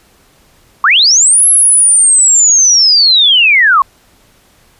sine linear two-way sweep, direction up then down, 1042 to 11175 to 1042 Hz, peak -4 dBFS, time 0.84-3.82 s, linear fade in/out 2 ms, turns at 1.47 s, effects pink hiss -48 dBFS RMS until 4.79 s + resampled to 32000 Hz

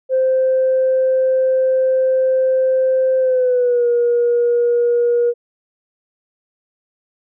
sine tone with pitch glide, 521 to 477.8 Hz, C5 to A#4, -7 to +43 cents, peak -11 dBFS, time 0.09-5.34 s, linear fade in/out 50 ms, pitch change -150 cents, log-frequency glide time 3.19-3.87 s, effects tanh soft clip ceiling -8 dBFS

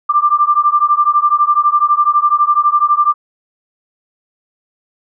sine beating tone pair, 1180 / 1192 Hz, D6 / D6, +8 / +25 cents, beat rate 12 Hz, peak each -12 dBFS, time 0.09-3.14 s, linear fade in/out 10 ms, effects none

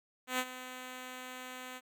5% pulse tone with ADSR envelope, 254.4 Hz, C4, 48 cents flat, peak -18 dBFS, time 0.27-1.81 s, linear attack 120 ms, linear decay 53 ms, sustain -14 dB, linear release 43 ms, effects none

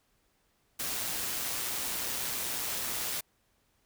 white noise with amplitude modulation, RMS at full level -33 dBFS, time 0.79-3.21 s, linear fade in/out 10 ms, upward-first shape sine, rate 123 Hz, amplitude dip 25%, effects pink hiss -72 dBFS RMS until 3.85 s

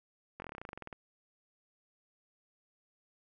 slowing click train, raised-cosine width 0.5 ms, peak -28 dBFS, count 16, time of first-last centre 0.4-0.928 s, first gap 21 ms, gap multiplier 1.07, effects none

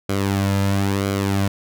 sawtooth tone with flanger, 98.6 Hz, G2, 11 cents sharp, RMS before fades -20 dBFS, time 0.09-1.48 s, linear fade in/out 5 ms, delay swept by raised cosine 1.1 to 2.7 ms, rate 1 Hz, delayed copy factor -0.6, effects none

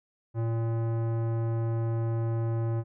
sine tone with tanh clipping, 114.5 Hz, A#2, 31 cents flat, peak -28 dBFS, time 0.34-2.84 s, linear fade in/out 50 ms, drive 17 dB, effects none

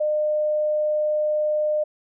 sine tone, 606 Hz, D#5, 46 cents flat, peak -19 dBFS, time 0-1.84 s, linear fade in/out 10 ms, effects none

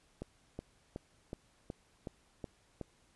click train, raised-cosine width 2 ms, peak -27 dBFS, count 8, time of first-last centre 0.22-2.813 s, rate 2.7 Hz, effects pink hiss -69 dBFS RMS until 3.15 s + resampled to 24000 Hz

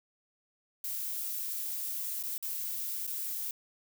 violet noise with dropouts, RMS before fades -36 dBFS, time 0.84-3.51 s, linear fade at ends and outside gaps 2 ms, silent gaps 2.228-2.236 / 2.38-2.426 / 3.068-3.075 s, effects none

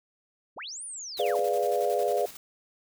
sine linear two-way sweep, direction up then down, 52.4 to 9720 to 118.9 Hz, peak -36 dBFS, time 0.56-1.4 s, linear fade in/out 20 ms, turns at 0.84 s
white noise with tremolo, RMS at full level -43 dBFS, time 1.17-2.37 s, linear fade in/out 2 ms, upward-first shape square, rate 11 Hz, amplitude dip 50%
sine chord, G# diminished seventh, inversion none, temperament equal, 415.3 / 493.9 / 587.3 / 698.5 Hz, G#4 / B4 / D5 / F5, 0 / 0 / 0 / 0 cents, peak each -29 dBFS, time 1.19-2.26 s, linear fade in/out 5 ms
effects none

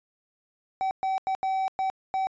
triangle tone bursts at uneven times, 765 Hz, G5, 42 cents flat, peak -22 dBFS, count 6, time 0.81-0.91 / 1.03-1.18 / 1.27-1.35 / 1.43-1.68 / 1.79-1.9 / 2.14-2.27 s, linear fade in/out 0 ms, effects resampled to 16000 Hz

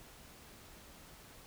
silence, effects pink hiss -56 dBFS RMS until 1.46 s

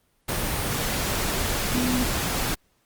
sine tone in noise, 249.9 Hz, B3, 21 cents sharp, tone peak -23 dBFS, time 1.74-2.04 s, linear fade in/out 10 ms, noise pink, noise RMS -26 dBFS, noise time 0.28-2.55 s, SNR 0 dB, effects pink hiss -67 dBFS RMS until 2.85 s + Opus 32 kbps

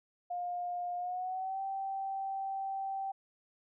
sine tone with pitch glide, 709 to 777.6 Hz, F5 to G5, +26 to -14 cents, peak -34 dBFS, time 0.3-3.12 s, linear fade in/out 10 ms, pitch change +160 cents, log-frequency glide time 0.97-1.61 s, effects none

